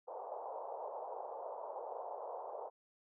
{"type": "band-pass noise", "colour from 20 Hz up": "pink", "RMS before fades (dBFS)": -45, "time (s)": [0.07, 2.7], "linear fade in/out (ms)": 20, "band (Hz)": [480, 960], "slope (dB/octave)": 48, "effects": []}